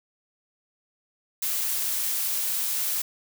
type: noise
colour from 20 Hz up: blue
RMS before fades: -27 dBFS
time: 1.42-3.02 s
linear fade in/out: 5 ms
effects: none